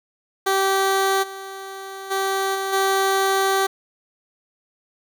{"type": "tone with level steps", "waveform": "15% pulse", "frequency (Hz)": 387.6, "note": "G4", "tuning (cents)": -20, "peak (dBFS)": [-11, -26, -14, -17, -11], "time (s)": [0.46, 3.67], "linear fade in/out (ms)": 10, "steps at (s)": [1.22, 2.1, 2.54, 2.72], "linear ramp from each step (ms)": 20, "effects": []}